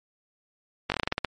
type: slowing click train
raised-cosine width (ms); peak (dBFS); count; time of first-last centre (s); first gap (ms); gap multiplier
0.3; -9; 10; 0.9-1.247; 19; 1.17
effects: MP3 48 kbps